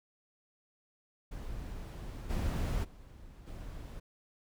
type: noise with level steps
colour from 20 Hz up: brown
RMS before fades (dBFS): -42 / -32 / -52 / -44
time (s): 1.31-4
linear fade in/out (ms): 10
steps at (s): 2.29 / 2.83 / 3.46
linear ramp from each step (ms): 20
effects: none